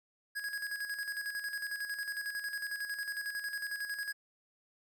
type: tone with tremolo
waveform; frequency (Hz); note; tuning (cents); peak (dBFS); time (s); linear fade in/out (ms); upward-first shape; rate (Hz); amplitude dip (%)
square; 1657; G#6; -4; -35; 0.35-4.13; 20; square; 11; 55
effects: none